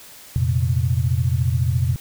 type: chord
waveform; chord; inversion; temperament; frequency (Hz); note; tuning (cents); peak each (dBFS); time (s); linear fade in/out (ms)
sine; F suspended fourth; none; equal; 87.31 / 116.54 / 130.81; F2 / Bb2 / C3; 0 / 0 / 0; -21; 0.36-1.96; 0
effects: white hiss -43 dBFS RMS until 2 s

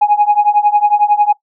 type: tone with tremolo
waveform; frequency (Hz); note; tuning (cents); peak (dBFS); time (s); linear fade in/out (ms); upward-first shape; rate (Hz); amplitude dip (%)
sine; 831; G#5; +1; -3; 0.01-1.33; 10; triangle; 11; 95
effects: noise-tail reverb RT60 0.1 s tail -18 dB re dry + tanh soft clip ceiling -2 dBFS

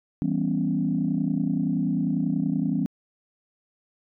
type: chord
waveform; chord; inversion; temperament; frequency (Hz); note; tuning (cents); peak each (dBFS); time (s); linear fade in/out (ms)
sine; C# half-diminished seventh; first; equal; 164.81 / 196 / 246.9 / 277.2; E3 / G3 / B3 / C#4; 0 / 0 / 0 / 0; -27; 0.22-2.86; 0
effects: tanh soft clip ceiling -13 dBFS

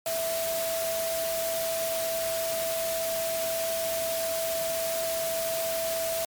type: tone in noise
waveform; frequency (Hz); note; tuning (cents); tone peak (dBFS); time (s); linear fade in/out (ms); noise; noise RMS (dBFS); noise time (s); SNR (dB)
sine; 659.3; E5; 0; -28; 0.06-6.25; 2; white; -33; 0.06-6.25; +2
effects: MP3 96 kbps

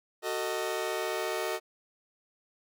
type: chord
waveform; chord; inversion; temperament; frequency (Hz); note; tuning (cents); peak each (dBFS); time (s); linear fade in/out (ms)
sawtooth; D# diminished; first; just; 373.4 / 448 / 622.3; F#4 / A4 / D#5; +16 / +31 / 0; -31; 0.22-1.6; 50
effects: none

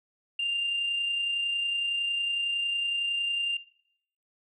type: tone with amplitude modulation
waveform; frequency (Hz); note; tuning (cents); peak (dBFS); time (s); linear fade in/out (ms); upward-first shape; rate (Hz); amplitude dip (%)
sine; 2794; F7; 0; -24; 0.39-3.57; 5; sine; 30.9; 35
effects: noise-tail reverb RT60 0.7 s tail -18 dB re dry + tanh soft clip ceiling -22 dBFS

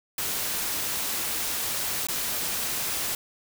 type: noise with dropouts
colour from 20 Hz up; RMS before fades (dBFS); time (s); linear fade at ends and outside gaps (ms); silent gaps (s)
white; -29; 0.18-3.15; 2; 2.07-2.085
effects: none

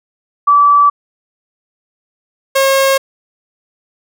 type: tone pair in turn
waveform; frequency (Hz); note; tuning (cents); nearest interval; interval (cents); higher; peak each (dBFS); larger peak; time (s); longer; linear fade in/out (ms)
sine / sawtooth; 1155 / 541; D6 / C#5; -29 / -42; octave + minor second; 1313; first; -5; neither; 0.47-0.9 / 2.55-2.98; neither; 10
effects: none

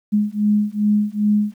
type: beating tone pair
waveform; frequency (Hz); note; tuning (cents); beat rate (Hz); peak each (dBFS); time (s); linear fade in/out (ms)
sine; 207.7 / 210.2; G#3 / G#3; 0 / +21; 2.5; -18; 0.12-1.54; 20
effects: 9-bit

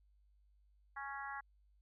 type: harmonic tone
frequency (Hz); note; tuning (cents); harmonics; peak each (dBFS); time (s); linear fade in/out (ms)
277.2; C#4; 0; 3 / 4 / 5 / 6 / 7; -47 / -48 / -50 / -48 / -52; 0.96-1.41; 10
effects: added 50 Hz sine -67 dBFS peak until 1.81 s

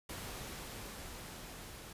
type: noise with level ramp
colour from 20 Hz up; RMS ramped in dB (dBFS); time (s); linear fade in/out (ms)
pink; -44 to -50; 0.09-1.93; 5
effects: resampled to 32000 Hz

